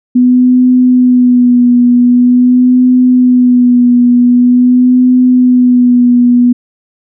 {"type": "tone with vibrato", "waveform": "sine", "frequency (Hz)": 247.8, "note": "B3", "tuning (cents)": 6, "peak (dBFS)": -3, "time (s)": [0.15, 6.53], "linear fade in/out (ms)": 10, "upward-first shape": "sine", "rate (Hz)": 0.45, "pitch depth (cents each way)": 29, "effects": []}